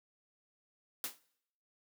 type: noise with exponential decay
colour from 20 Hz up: white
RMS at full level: -34 dBFS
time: 1.04-1.19 s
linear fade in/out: 1 ms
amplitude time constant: 32 ms
effects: noise-tail reverb RT60 0.7 s tail -21 dB re dry + high-pass 200 Hz 12 dB/octave